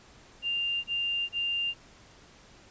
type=tone bursts; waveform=sine; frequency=2794 Hz; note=F7; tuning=in tune; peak=-27 dBFS; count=3; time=0.42-1.742 s; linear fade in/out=50 ms; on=420 ms; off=31 ms; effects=pink hiss -55 dBFS RMS until 2.7 s + resampled to 16000 Hz